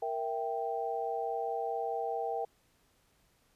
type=chord; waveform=sine; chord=E diminished; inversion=second; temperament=equal; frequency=466.2 / 659.3 / 784 Hz; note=Bb4 / E5 / G5; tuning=0 / 0 / 0 cents; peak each=-36 / -38 / -35 dBFS; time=0.02-2.45 s; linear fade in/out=5 ms; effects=pink hiss -70 dBFS RMS until 3.55 s + resampled to 32000 Hz